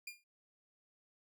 sawtooth tone with exponential decay, 2408 Hz, D7, 43 cents sharp, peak -37 dBFS, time 0.07-0.24 s, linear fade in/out 5 ms, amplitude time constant 35 ms, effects none

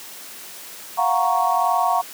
sine chord, Gb major seventh, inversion third, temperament equal, 698.5 / 740 / 932.3 / 1108.7 Hz, F5 / Gb5 / Bb5 / Db6, 0 / 0 / 0 / 0 cents, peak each -22 dBFS, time 0.97-2.02 s, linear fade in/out 20 ms, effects white hiss -38 dBFS RMS until 2.13 s + high-pass 200 Hz 12 dB/octave

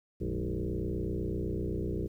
sine tone with frequency modulation, 136.5 Hz, C#3, 26 cents flat, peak -30 dBFS, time 0.2-2.08 s, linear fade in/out 20 ms, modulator 60.2 Hz, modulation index 5, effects 11-bit

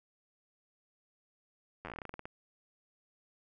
slowing click train, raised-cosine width 0.5 ms, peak -27 dBFS, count 15, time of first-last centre 1.85-2.255 s, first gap 10 ms, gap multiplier 1.15, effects none

